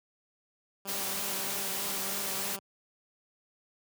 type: tone with vibrato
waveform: 10% pulse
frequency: 196 Hz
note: G3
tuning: in tune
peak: -33 dBFS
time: 0.85-2.59 s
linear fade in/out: 2 ms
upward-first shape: sine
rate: 3.2 Hz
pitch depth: 32 cents each way
type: noise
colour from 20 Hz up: white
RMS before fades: -34 dBFS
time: 0.87-2.57 s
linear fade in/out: 20 ms
effects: high-pass 100 Hz 12 dB/octave